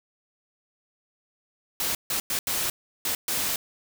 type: noise bursts at uneven times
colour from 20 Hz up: white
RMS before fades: -27 dBFS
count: 6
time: 1.8-1.95 / 2.1-2.2 / 2.3-2.39 / 2.47-2.7 / 3.05-3.15 / 3.28-3.56 s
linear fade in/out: 2 ms
effects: none